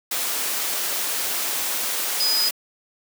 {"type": "tone in noise", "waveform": "sine", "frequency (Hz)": 4978, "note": "D#8", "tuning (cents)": 0, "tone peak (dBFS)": -19, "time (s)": [2.2, 2.49], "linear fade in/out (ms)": 5, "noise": "white", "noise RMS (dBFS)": -25, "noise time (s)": [0.11, 2.51], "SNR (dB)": 3, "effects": ["high-pass 300 Hz 12 dB/octave"]}